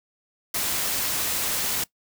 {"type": "noise", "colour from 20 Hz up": "white", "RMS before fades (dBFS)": -26, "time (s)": [0.54, 1.84], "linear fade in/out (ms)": 5, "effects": ["noise-tail reverb RT60 0.1 s tail -20 dB re dry"]}